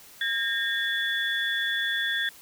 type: tone cluster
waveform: sine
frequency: 1616 / 1835 / 3439 Hz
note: G#6 / A#6 / A7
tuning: -48 / -28 / -40 cents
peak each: -29 dBFS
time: 0.21-2.29 s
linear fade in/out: 2 ms
effects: white hiss -50 dBFS RMS until 2.41 s